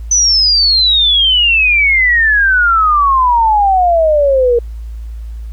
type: exponential sweep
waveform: sine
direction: down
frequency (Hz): 6090 to 466.2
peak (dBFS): -7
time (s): 0.11-4.59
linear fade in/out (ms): 5
effects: added 56 Hz sine -22 dBFS peak until 5.52 s + pink hiss -51 dBFS RMS until 5.52 s